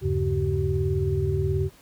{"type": "tone cluster", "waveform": "sine", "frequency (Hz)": [80, 98.7, 139.8, 382.5], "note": ["D#2", "G2", "C#3", "G4"], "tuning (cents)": [49, 12, 15, -42], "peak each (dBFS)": -27, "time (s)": [0.01, 1.7], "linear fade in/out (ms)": 50, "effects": ["pink hiss -54 dBFS RMS until 1.81 s"]}